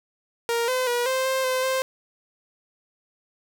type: tone with pitch steps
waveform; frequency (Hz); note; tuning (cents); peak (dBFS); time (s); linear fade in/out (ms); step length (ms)
sawtooth; 467.4 / 511 / 482.5 / 522 / 526 / 515 / 524; A#4 / C5 / B4 / C5 / C5 / C5 / C5; +5 / -41 / -40 / -4 / +9 / -28 / +2; -18; 0.49-1.82; 0; 190
effects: none